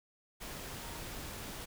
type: tone in noise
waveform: sine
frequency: 932.3 Hz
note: A#5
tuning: in tune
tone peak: -53 dBFS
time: 0.79-1.01 s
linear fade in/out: 20 ms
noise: pink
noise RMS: -44 dBFS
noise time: 0.4-1.66 s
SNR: -12 dB
effects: none